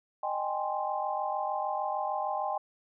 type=chord; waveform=sine; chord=Ab major seventh; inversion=second; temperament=equal with one note detuned; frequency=615.5 / 784 / 830.6 / 1046.5 Hz; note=Eb5 / G5 / Ab5 / C6; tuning=-19 / 0 / 0 / 0 cents; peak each=-36 / -33 / -35 / -36 dBFS; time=0.23-2.58 s; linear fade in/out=5 ms; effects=none